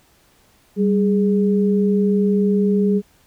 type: tone pair together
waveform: sine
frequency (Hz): 196 / 415.3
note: G3 / G#4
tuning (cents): 0 / 0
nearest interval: octave + minor second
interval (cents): 1300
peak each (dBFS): -15 / -19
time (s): 0.76-3.02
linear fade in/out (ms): 50
effects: pink hiss -56 dBFS RMS until 3.26 s